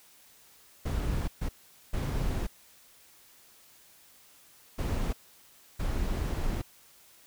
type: noise bursts at uneven times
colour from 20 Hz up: brown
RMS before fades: -30 dBFS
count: 5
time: 0.85-1.28 / 1.41-1.49 / 1.93-2.47 / 4.78-5.13 / 5.79-6.62 s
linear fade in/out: 10 ms
effects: white hiss -58 dBFS RMS until 7.26 s